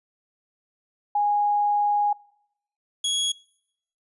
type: tone pair in turn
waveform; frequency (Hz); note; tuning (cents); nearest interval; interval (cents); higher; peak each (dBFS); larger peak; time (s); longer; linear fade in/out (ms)
sine / sawtooth; 825 / 3332; G#5 / G#7; -12 / +5; 2 octaves; 2417; second; -19; neither; 1.15-2.13 / 3.04-3.32; first; 5
effects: noise-tail reverb RT60 0.8 s tail -24 dB re dry + resampled to 24000 Hz